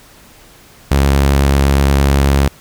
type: tone with vibrato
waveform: sawtooth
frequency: 69.3 Hz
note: C#2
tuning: in tune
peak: -5 dBFS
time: 0.91-2.48 s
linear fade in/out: 5 ms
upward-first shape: square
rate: 8.2 Hz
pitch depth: 9 cents each way
effects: pink hiss -43 dBFS RMS until 2.6 s